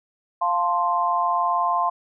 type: chord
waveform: sine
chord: F major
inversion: none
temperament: equal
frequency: 698.5 / 880 / 1046.5 Hz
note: F5 / A5 / C6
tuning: 0 / 0 / 0 cents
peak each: -24 / -26 / -21 dBFS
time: 0.41-1.9 s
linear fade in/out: 10 ms
effects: none